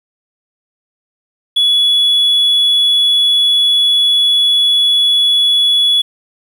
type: tone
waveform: triangle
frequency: 3395 Hz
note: G#7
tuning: 37 cents sharp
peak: -6 dBFS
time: 1.56-6.02 s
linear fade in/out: 10 ms
effects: tanh soft clip ceiling -3 dBFS + 7-bit